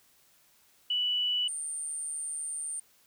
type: tone pair in turn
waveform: sine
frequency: 2960 / 8924 Hz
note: F#7 / C#9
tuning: 0 / +11 cents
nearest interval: octave + perfect fifth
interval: 1911 cents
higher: second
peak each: -26 / -33 dBFS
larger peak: first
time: 0.9-1.48 / 1.48-2.8 s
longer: second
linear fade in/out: 5 ms
effects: white hiss -64 dBFS RMS until 3.06 s